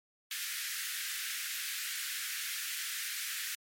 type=high-pass noise; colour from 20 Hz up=pink; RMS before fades=-38 dBFS; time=0.31-3.55 s; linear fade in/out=2 ms; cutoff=1500 Hz; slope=48 dB/octave; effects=MP3 64 kbps